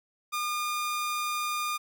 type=tone; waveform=sawtooth; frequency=1212 Hz; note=D#6; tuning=46 cents flat; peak=-25 dBFS; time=0.32-1.78 s; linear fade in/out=20 ms; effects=none